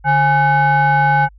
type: tone with frequency modulation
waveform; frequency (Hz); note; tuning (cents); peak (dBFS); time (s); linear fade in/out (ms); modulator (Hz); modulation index
sine; 830.6; G#5; 0; -9; 0.04-1.29; 50; 684; 0.97
effects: tanh soft clip ceiling -6 dBFS + added 50 Hz sine -41 dBFS peak until 1.38 s